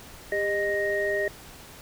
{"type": "tone cluster", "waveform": "sine", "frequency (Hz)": [401.8, 615, 1868], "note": ["G4", "D#5", "A#6"], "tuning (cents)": [43, -20, 3], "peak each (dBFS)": -28, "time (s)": [0.32, 1.28], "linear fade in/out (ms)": 2, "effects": ["pink hiss -46 dBFS RMS until 1.81 s"]}